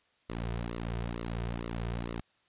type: tone with flanger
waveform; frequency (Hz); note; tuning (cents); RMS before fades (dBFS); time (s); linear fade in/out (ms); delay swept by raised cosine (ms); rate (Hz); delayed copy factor
sawtooth; 58; A#1; -8; -36; 0.29-2.21; 10; 1.2 to 3.7; 2.2; -0.85
effects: white hiss -70 dBFS RMS until 2.48 s + resampled to 8000 Hz